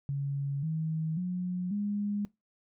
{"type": "tone with pitch steps", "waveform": "sine", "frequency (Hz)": [140, 158.97, 180.51, 205], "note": ["C#3", "D#3", "F#3", "G#3"], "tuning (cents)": [18, 38, -43, -22], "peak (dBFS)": -29, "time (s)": [0.09, 2.25], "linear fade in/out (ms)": 0, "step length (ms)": 540, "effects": ["noise-tail reverb RT60 0.2 s tail -21 dB re dry"]}